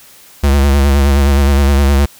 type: tone with vibrato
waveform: square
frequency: 69.8 Hz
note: C#2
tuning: 13 cents sharp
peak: -8 dBFS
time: 0.43-2.06 s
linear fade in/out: 10 ms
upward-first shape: sine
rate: 9.6 Hz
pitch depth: 55 cents each way
effects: white hiss -41 dBFS RMS until 2.19 s